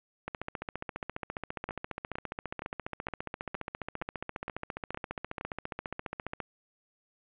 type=two click trains; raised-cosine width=0.5 ms; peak=-21 / -20 dBFS; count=9 / 91; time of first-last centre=1.69-5.411 / 0.28-6.402 s; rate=2.15 / 14.7 Hz; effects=resampled to 8000 Hz + 8-bit